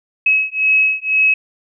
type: beating tone pair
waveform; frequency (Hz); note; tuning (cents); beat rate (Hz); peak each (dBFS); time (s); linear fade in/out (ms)
sine; 2564 / 2566; E7 / E7; -49 / -47; 2; -15; 0.26-1.34; 5
effects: none